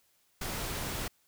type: noise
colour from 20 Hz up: pink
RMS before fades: -36 dBFS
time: 0.41-1.08 s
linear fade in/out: 5 ms
effects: white hiss -70 dBFS RMS until 1.27 s